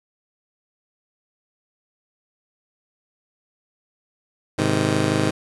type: chord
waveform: 15% pulse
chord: Ab major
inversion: none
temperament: just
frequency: 103.83 / 129.78 / 155.74 Hz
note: Ab2 / C3 / Eb3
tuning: 0 / -14 / +2 cents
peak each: -17 dBFS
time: 4.58-5.31 s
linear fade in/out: 10 ms
effects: resampled to 24000 Hz + 7-bit